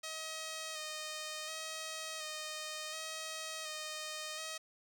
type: tone with vibrato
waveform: 5% pulse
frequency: 626 Hz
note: D#5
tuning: 10 cents sharp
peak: -29 dBFS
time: 0.03-4.58 s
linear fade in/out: 10 ms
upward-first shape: square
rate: 0.69 Hz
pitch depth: 22 cents each way
effects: none